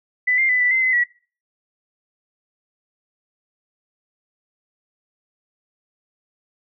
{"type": "tone with pitch steps", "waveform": "sine", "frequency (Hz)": [1996, 2101, 2000, 1977, 2068, 2037, 1933], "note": ["B6", "C7", "B6", "B6", "C7", "C7", "B6"], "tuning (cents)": [18, 7, 21, 1, -21, -47, -38], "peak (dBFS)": -15, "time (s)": [0.27, 1.04], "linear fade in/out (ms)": 10, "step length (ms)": 110, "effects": ["noise-tail reverb RT60 0.4 s tail -21 dB re dry"]}